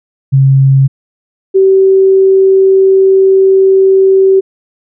sine tone pair in turn, 135.3 / 384.1 Hz, C#3 / G4, -42 / -35 cents, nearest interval octave + tritone, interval 1807 cents, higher second, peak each -3 dBFS, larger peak neither, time 0.32-0.88 / 1.54-4.41 s, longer second, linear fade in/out 20 ms, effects none

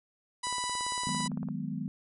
harmonic tone, 987.8 Hz, B5, in tune, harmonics 1 / 2 / 3 / 4 / 5 / 6 / 7 / 8 / 9 / 10, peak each -34 / -41 / -44 / -40 / -42 / -46 / -43 / -45 / -43 / -45 dBFS, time 0.43-1.28 s, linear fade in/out 10 ms
click train, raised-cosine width 1 ms, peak -31 dBFS, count 19, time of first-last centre 0.47-1.487 s, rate 17.7 Hz
sine chord, G# minor seventh, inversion second, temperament equal, 155.56 / 185 / 207.7 / 246.9 Hz, D#3 / F#3 / G#3 / B3, 0 / 0 / 0 / 0 cents, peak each -38 dBFS, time 1.07-1.88 s, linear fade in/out 0 ms
effects none

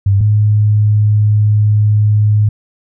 sine tone pair in turn, 99.1 / 105.53 Hz, G2 / G#2, +19 / +28 cents, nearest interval minor second, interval 109 cents, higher second, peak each -7 dBFS, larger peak neither, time 0.06-0.21 / 0.21-2.49 s, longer second, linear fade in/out 5 ms, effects none

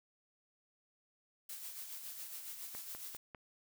blue noise with tremolo, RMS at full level -45 dBFS, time 1.49-3.17 s, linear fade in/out 5 ms, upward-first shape sine, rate 7.2 Hz, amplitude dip 45%
click train, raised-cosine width 0.5 ms, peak -34 dBFS, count 4, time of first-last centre 2.75-3.348 s, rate 5.02 Hz
effects none

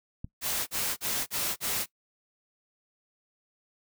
click, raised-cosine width 5 ms, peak -24 dBFS, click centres 0.245 s
white noise bursts, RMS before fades -30 dBFS, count 5, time 0.41-1.862 s, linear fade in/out 50 ms, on 260 ms, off 38 ms
effects noise-tail reverb RT60 0.1 s tail -20 dB re dry

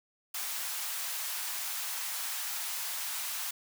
white high-pass noise, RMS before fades -36 dBFS, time 0.34-3.51 s, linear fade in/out 5 ms, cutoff 750 Hz, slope 24 dB/octave, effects none

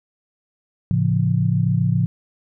sine chord, A augmented, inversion none, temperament just, 110 / 137.5 / 171.88 Hz, A2 / C#3 / E#3, 0 / -14 / -27 cents, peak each -20 dBFS, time 0.91-2.06 s, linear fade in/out 0 ms, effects none

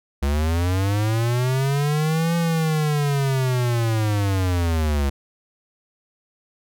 square linear two-way sweep, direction up then down, 68.1 to 170 to 68.1 Hz, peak -19 dBFS, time 0.22-5.1 s, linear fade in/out 10 ms, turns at 2.36 s, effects none

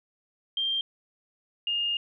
sine tone pair in turn, 3178 / 2831 Hz, G7 / F7, +23 / +23 cents, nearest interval major second, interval 200 cents, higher first, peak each -25 dBFS, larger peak neither, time 0.57-0.81 / 1.67-1.97 s, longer second, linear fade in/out 2 ms, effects none

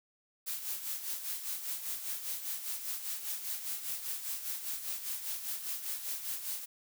blue noise with tremolo, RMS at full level -36 dBFS, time 0.46-6.66 s, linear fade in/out 20 ms, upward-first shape sine, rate 5 Hz, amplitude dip 60%, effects none

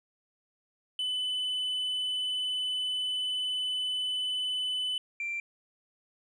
sine tone pair in turn, 3007 / 2358 Hz, F#7 / D7, +27 / +6 cents, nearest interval major third, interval 421 cents, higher first, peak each -26 / -30 dBFS, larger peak first, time 0.99-4.98 / 5.2-5.4 s, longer first, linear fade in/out 2 ms, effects tanh soft clip ceiling -28 dBFS

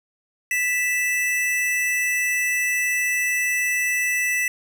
square tone pair together, 1975.5 / 2637 Hz, B6 / E7, 0 / 0 cents, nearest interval perfect fourth, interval 500 cents, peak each -22 / -26 dBFS, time 0.51-4.48 s, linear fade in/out 2 ms, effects none

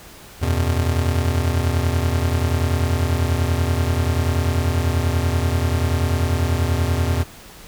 square chord, E suspended second, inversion none, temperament just, 82.41 / 92.71 / 123.61 Hz, E2 / F#2 / B2, 0 / +4 / +2 cents, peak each -20 / -24 / -25 dBFS, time 0.41-7.24 s, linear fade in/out 20 ms, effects pink hiss -42 dBFS RMS until 7.67 s

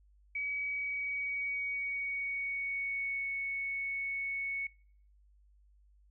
sine tone with pitch glide, 2272 to 2215 Hz, C#7 to C#7, +42 to -2 cents, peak -33 dBFS, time 0.35-4.67 s, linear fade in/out 5 ms, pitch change -44 cents, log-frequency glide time 0.62-3.29 s, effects noise-tail reverb RT60 0.6 s tail -25 dB re dry + added 50 Hz sine -61 dBFS peak until 6.1 s

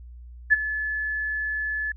sine tone with ADSR envelope, 1724 Hz, A6, 36 cents flat, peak -11 dBFS, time 0.5-1.92 s, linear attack 28 ms, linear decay 24 ms, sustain -14 dB, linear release 4 ms, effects added 60 Hz sine -40 dBFS peak until 1.96 s

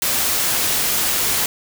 white noise, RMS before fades -19 dBFS, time 0.02-1.46 s, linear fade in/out 2 ms, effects none

